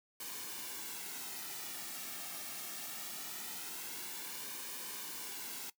white noise with flanger, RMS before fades -44 dBFS, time 0.2-5.7 s, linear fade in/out 5 ms, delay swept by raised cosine 1.5 to 2.03 ms, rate 0.22 Hz, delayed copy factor -0.55, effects noise-tail reverb RT60 0.1 s tail -18 dB re dry + high-pass 150 Hz 12 dB/octave

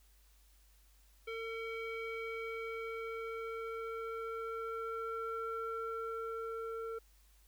square tone with low-pass filter sweep, 452.5 Hz, A4, 48 cents sharp, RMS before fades -41 dBFS, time 1.27-6.99 s, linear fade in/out 10 ms, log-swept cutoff 2600 to 1100 Hz, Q 3.6, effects added 50 Hz sine -63 dBFS peak until 7.47 s + white hiss -70 dBFS RMS until 7.47 s

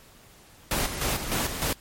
pink noise with tremolo, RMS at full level -26 dBFS, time 0.71-1.73 s, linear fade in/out 2 ms, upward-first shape square, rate 3.3 Hz, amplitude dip 55%, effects pink hiss -53 dBFS RMS until 1.8 s + MP3 64 kbps

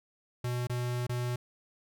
square tone with dropouts, 122.7 Hz, B2, 11 cents flat, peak -31 dBFS, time 0.44-1.36 s, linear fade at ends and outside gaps 5 ms, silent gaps 0.671-0.696 / 1.068-1.093 s, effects none

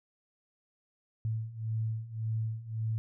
sine beating tone pair, 110 / 111.8 Hz, A2 / A2, 0 / +28 cents, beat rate 1.8 Hz, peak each -36 / -33 dBFS, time 1.25-2.98 s, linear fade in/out 0 ms, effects none

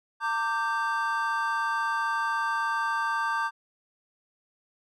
triangle chord, G minor, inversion first, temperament equal with one note detuned, 911 / 1174.7 / 1568 Hz, Bb5 / D6 / G6, -40 / 0 / 0 cents, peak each -28 dBFS, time 0.2-3.51 s, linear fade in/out 50 ms, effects none

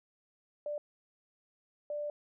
sine tone bursts at uneven times, 590 Hz, D5, 8 cents sharp, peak -34 dBFS, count 2, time 0.66-0.78 / 1.9-2.1 s, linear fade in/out 2 ms, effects none

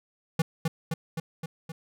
square tone with echo, 162.6 Hz, E3, 23 cents flat, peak -21 dBFS, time 0.39-0.42 s, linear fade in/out 5 ms, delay 260 ms, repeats 5, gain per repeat -3 dB, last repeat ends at 1.72 s, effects none

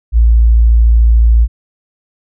sine tone, 56.9 Hz, A#1, 41 cents flat, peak -4 dBFS, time 0.12-1.48 s, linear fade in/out 50 ms, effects none

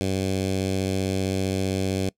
10% pulse tone with notch filter, 95.4 Hz, G2, 47 cents flat, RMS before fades -25 dBFS, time 0.01-2.09 s, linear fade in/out 0 ms, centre 1300 Hz, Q 0.77, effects noise-tail reverb RT60 0.1 s tail -23 dB re dry + low-pass 11000 Hz 12 dB/octave

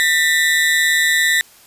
35% pulse tone pair together, 1800 / 1957.6 Hz, A6 / B6, +39 / -16 cents, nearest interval minor second, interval 145 cents, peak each -14 dBFS, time 0-1.41 s, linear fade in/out 0 ms, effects white hiss -47 dBFS RMS until 1.66 s + resampled to 32000 Hz

